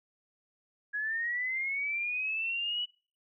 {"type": "linear sweep", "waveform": "sine", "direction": "up", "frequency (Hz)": [1661.2, 2960], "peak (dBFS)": -30, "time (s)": [0.93, 2.86], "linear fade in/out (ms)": 20, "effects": ["noise-tail reverb RT60 0.4 s tail -25 dB re dry"]}